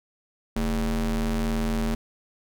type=ring-modulated tone; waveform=square; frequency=92.5 Hz; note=F#2; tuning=in tune; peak=-21 dBFS; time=0.56-1.95 s; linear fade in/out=5 ms; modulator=133 Hz; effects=none